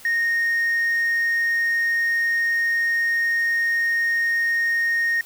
sine tone, 1854 Hz, A#6, 10 cents flat, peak -16 dBFS, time 0.05-5.21 s, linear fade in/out 2 ms, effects tanh soft clip ceiling -17 dBFS + white hiss -45 dBFS RMS until 5.25 s

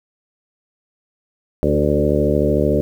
harmonic tone with a mistuned harmonic, 73.42 Hz, D2, in tune, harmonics 1 / 2 / 3 / 4 / 5 / 6 / 7 / 8, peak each -22 / -22 / -22 / -22 / -22 / -22 / -22 / -22 dBFS, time 1.63-2.81 s, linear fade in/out 0 ms, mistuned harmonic 5, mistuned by +19 cents, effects 8-bit

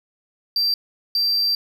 triangle tone bursts at uneven times, 4699 Hz, D8, in tune, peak -16 dBFS, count 2, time 0.56-0.74 / 1.15-1.55 s, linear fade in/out 2 ms, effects none

